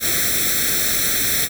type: noise with comb filter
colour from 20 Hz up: white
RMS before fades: -19 dBFS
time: 0-1.49 s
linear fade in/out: 50 ms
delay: 0.52 ms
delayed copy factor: +1
effects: none